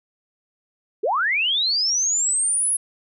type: linear sweep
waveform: sine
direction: up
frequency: 354.4 to 10670 Hz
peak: -18 dBFS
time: 1.03-2.77 s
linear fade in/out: 10 ms
effects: none